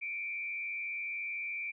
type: tone with frequency modulation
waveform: sine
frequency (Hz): 2349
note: D7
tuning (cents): 0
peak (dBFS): -35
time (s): 0.01-1.72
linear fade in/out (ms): 20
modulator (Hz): 94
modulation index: 0.85
effects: none